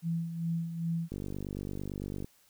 sine tone with tremolo, 166.7 Hz, E3, 20 cents sharp, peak -28 dBFS, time 0.02-1.09 s, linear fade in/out 50 ms, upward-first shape sine, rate 2.5 Hz, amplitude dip 60%
click train, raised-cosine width 3 ms, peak -25 dBFS, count 56, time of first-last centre 1.12-2.245 s, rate 48.9 Hz
effects white hiss -65 dBFS RMS until 2.49 s

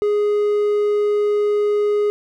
triangle tone, 415.3 Hz, G#4, in tune, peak -13 dBFS, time 0.02-2.1 s, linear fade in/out 0 ms, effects none

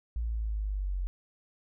sine linear sweep, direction down, 58.27 to 44.74 Hz, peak -29 dBFS, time 0.16-1.07 s, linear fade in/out 0 ms, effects none

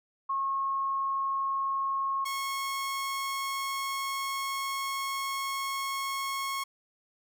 sine / sawtooth tone pair in turn, 1087 / 1092.4 Hz, C#6 / C#6, -34 / -26 cents, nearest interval unison, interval 8 cents, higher second, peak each -27 dBFS, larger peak neither, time 0.29-2.25 / 2.25-6.64 s, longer second, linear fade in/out 10 ms, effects none

